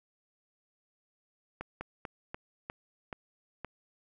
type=slowing click train; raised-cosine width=0.5 ms; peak=-23 dBFS; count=7; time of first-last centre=1.61-3.647 s; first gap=200 ms; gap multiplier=1.21; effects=none